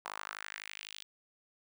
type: tone with high-pass filter sweep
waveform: sawtooth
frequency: 51.91 Hz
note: G#1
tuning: in tune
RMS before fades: -45 dBFS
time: 0.05-1.03 s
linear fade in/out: 0 ms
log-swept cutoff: 950 to 3500 Hz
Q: 2.5
effects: none